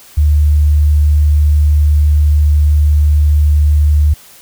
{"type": "tone", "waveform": "sine", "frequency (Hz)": 74.5, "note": "D2", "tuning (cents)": 25, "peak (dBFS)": -6, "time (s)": [0.17, 4.14], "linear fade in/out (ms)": 10, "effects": ["white hiss -40 dBFS RMS until 4.41 s"]}